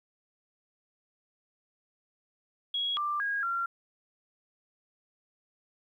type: tone with pitch steps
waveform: sine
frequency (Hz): 3318 / 1183 / 1637 / 1375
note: G#7 / D6 / G#6 / F6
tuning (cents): -2 / +12 / -25 / -27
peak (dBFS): -28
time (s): 2.74-3.66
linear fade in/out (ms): 5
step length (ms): 230
effects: 11-bit